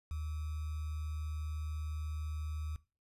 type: tone with sample-and-hold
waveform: sine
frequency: 77 Hz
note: D#2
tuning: 17 cents flat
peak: -36 dBFS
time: 0.11-2.76 s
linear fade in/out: 0 ms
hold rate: 1225 Hz
effects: noise-tail reverb RT60 0.3 s tail -18 dB re dry + resampled to 32000 Hz